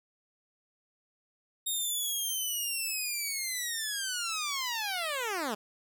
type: linear sweep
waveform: 10% pulse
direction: down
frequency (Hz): 3729 to 196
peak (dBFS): -23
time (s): 1.66-5.55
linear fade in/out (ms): 10
effects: none

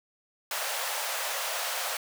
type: high-pass noise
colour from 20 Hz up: pink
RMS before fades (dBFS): -32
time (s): 0.51-1.97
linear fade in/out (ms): 2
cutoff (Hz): 540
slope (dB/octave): 48
effects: none

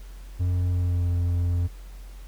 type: tone with pitch glide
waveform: triangle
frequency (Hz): 89.5 to 87.35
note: F2 to F2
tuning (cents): +43 to +1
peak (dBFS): -19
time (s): 0.39-1.68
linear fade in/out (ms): 20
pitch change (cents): -42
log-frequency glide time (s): 0.66-1.1
effects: added 45 Hz sine -38 dBFS peak until 2.27 s + pink hiss -54 dBFS RMS until 2.27 s

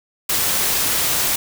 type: noise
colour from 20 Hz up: white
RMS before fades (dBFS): -19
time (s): 0.29-1.36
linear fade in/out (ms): 5
effects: none

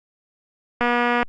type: click train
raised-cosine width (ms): 0.5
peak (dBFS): -6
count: 102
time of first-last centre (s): 0.81-1.229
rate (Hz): 241
effects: Opus 48 kbps

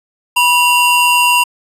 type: tone pair together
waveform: square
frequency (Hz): 978.3 / 2767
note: B5 / F7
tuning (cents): -17 / -17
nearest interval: octave + tritone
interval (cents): 1800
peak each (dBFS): -12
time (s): 0.36-1.44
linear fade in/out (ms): 10
effects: resampled to 32000 Hz + 8-bit

